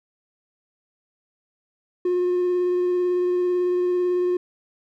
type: tone with vibrato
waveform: triangle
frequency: 358.2 Hz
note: F4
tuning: 44 cents sharp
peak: -16 dBFS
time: 2.05-4.37 s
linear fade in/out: 5 ms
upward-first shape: sine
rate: 18 Hz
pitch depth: 12 cents each way
effects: tanh soft clip ceiling -13 dBFS